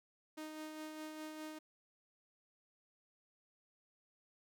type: tone with tremolo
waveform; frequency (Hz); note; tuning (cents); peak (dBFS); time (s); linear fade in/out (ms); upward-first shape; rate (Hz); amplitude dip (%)
sawtooth; 310; D#4; -6; -40; 0.37-1.59; 10; sine; 4.9; 35
effects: none